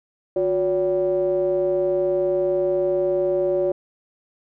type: ring-modulated tone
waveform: triangle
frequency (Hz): 102.9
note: G#2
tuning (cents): -16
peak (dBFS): -13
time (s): 0.36-3.72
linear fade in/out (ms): 5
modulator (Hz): 465
effects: none